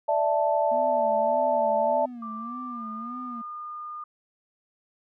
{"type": "chord", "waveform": "sine", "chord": "D suspended second", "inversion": "none", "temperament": "equal", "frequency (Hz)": [587.3, 659.3, 880], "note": ["D5", "E5", "A5"], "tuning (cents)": [0, 0, 0], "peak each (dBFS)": -25, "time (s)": [0.08, 2.06], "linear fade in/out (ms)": 10}
{"type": "tone with vibrato", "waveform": "triangle", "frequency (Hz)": 235.4, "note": "A#3", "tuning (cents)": 17, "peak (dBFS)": -34, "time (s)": [0.71, 3.42], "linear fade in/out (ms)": 10, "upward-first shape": "sine", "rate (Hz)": 1.7, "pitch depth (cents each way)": 130}
{"type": "tone with pitch glide", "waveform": "sine", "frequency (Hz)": [1178, 1216], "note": ["D6", "D#6"], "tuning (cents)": [5, -40], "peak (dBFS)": -34, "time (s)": [2.22, 4.04], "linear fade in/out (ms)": 5, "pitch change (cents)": 55, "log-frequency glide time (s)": [2.67, 2.86]}
{"effects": []}